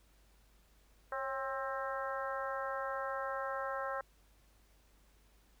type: harmonic tone with a mistuned harmonic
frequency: 265.1 Hz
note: C4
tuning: 23 cents sharp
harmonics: 2 / 3 / 4 / 5 / 6 / 7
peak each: -40 / -44 / -42 / -42 / -45 / -50 dBFS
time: 1.12-4.01 s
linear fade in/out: 2 ms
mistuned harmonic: 2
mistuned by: +49 cents
effects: added 50 Hz sine -65 dBFS peak until 5.6 s + pink hiss -70 dBFS RMS until 5.6 s

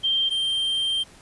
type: tone pair in turn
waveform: sine / triangle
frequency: 3160 / 3160 Hz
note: G7 / G7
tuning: +13 / +13 cents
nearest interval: unison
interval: 0 cents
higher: neither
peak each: -19 / -20 dBFS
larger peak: first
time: 0.03-0.3 / 0.3-1.04 s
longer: second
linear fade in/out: 20 ms
effects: pink hiss -50 dBFS RMS until 1.21 s + resampled to 24000 Hz

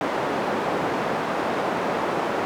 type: band-pass noise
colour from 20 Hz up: white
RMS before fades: -25 dBFS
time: 0.01-2.45 s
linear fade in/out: 0 ms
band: 210 to 900 Hz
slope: 12 dB/octave
effects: none

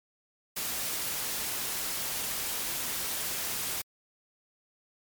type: noise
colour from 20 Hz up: white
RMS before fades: -33 dBFS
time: 0.56-3.82 s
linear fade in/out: 10 ms
effects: MP3 96 kbps

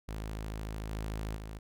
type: tone with level steps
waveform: sawtooth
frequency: 53.4 Hz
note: G#1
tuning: 49 cents sharp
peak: -33 / -31 / -37 dBFS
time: 0.08-1.59 s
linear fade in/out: 10 ms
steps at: 0.91 / 1.36 s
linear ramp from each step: 5 ms
effects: none

